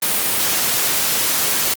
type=noise; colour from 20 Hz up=white; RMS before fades=-18 dBFS; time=0.02-1.74 s; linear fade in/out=5 ms; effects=high-pass 100 Hz 12 dB/octave + Opus 32 kbps